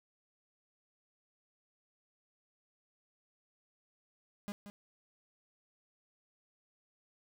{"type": "tone with echo", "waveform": "45% pulse", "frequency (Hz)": 204, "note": "G#3", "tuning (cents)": -31, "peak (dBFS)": -38, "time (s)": [4.48, 4.52], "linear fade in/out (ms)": 0, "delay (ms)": 180, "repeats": 1, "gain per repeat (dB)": -9, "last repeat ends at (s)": 4.7, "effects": []}